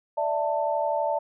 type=chord; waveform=sine; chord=D suspended second; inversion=none; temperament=equal with one note detuned; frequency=587.3 / 659.3 / 889.2 Hz; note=D5 / E5 / A5; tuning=0 / 0 / +18 cents; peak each=-27 / -28 / -27 dBFS; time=0.17-1.19 s; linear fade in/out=10 ms; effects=none